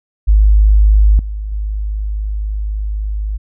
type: tone with level steps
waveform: sine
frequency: 51.91 Hz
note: G#1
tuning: in tune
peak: -5 / -19 / -16 dBFS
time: 0.27-3.38 s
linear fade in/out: 20 ms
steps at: 1.19 / 1.52 s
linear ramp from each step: 2 ms
effects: none